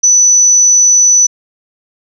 sine tone, 5970 Hz, F#8, 15 cents sharp, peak -4 dBFS, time 0.03-1.27 s, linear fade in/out 10 ms, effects none

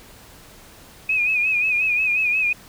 sine tone with vibrato, 2500 Hz, D#7, 8 cents sharp, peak -17 dBFS, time 1.09-2.53 s, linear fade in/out 5 ms, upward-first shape sine, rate 5.6 Hz, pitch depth 67 cents each way, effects pink hiss -46 dBFS RMS until 2.68 s

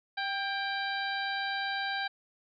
harmonic tone with a mistuned harmonic, 784 Hz, G5, in tune, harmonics 1 / 2 / 3 / 4 / 5 / 6, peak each -35 / -34 / -42 / -43 / -39 / -45 dBFS, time 0.17-2.08 s, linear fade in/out 10 ms, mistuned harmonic 2, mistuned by +31 cents, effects none

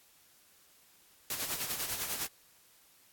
white noise with tremolo, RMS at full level -34 dBFS, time 1.3-2.27 s, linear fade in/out 2 ms, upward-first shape sine, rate 10 Hz, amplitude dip 55%, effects white hiss -63 dBFS RMS until 3.12 s + AAC 64 kbps

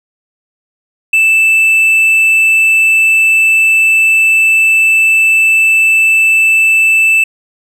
triangle tone, 2642 Hz, E7, 3 cents sharp, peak -4 dBFS, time 1.13-7.24 s, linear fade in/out 5 ms, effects none

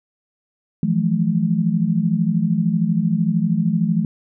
sine tone cluster, 163.4 / 176.4 / 214.6 Hz, E3 / F3 / A3, -15 / +18 / -43 cents, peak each -20 dBFS, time 0.83-4.05 s, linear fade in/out 2 ms, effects none

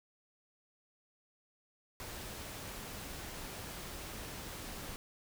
pink noise, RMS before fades -45 dBFS, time 2-4.96 s, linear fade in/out 0 ms, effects none

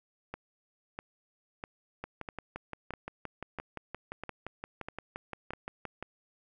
two click trains, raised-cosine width 0.5 ms, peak -23 / -23 dBFS, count 9 / 24, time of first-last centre 0.34-5.535 / 2.04-6.026 s, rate 1.54 / 5.77 Hz, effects none

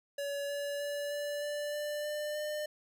square tone with pitch steps, 567 / 571.9 / 576.9 / 581.9 / 587 / 592.1 / 597.3 / 602.5 Hz, C#5 / D5 / D5 / D5 / D5 / D5 / D5 / D5, +39 / -46 / -31 / -16 / -1 / +14 / +29 / +44 cents, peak -35 dBFS, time 0.18-2.66 s, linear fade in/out 5 ms, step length 310 ms, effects none

